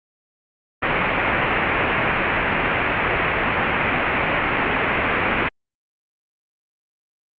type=low-pass noise; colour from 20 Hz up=white; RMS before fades=-20 dBFS; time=0.82-5.49 s; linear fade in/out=10 ms; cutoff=2600 Hz; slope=48 dB/octave; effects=Opus 48 kbps